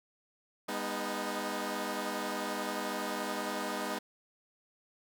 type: chord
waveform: 10% pulse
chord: G# minor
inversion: none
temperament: equal with one note detuned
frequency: 203.6 / 246.9 / 311.1 Hz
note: G#3 / B3 / D#4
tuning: -34 / 0 / 0 cents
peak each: -30 dBFS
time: 0.68-3.99 s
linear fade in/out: 10 ms
effects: none